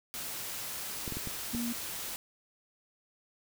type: noise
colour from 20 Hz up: white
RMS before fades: -39 dBFS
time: 0.14-2.16 s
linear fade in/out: 0 ms
type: clicks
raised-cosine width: 3 ms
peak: -25 dBFS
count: 5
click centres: 1.078 / 1.123 / 1.17 / 1.273 / 1.549 s
type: tone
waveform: sine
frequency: 236.6 Hz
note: A#3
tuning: 26 cents sharp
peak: -32 dBFS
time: 1.53-1.73 s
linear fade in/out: 10 ms
effects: none